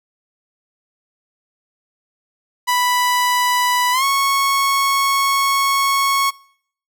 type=tone with pitch glide; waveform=sawtooth; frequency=987.8 to 1102.4 Hz; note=B5 to C#6; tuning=0 to -10 cents; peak=-11 dBFS; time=2.67-6.31 s; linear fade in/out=20 ms; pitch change=+190 cents; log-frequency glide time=3.92-4.04 s; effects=noise-tail reverb RT60 0.6 s tail -23 dB re dry